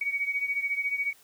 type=beating tone pair; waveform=sine; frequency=2249 / 2263 Hz; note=C#7 / C#7; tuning=+24 / +35 cents; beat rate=14 Hz; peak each=-28 / -32 dBFS; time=0.01-1.13 s; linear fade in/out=5 ms; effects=white hiss -58 dBFS RMS until 1.23 s